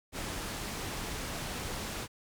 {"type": "low-pass noise", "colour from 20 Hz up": "pink", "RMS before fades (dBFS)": -38, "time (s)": [0.12, 2.08], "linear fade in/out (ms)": 50, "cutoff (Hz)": 11000, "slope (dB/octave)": 12, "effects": []}